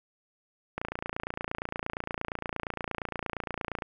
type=click train; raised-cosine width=0.5 ms; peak=-17 dBFS; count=88; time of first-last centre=0.78-3.822 s; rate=28.6 Hz; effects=none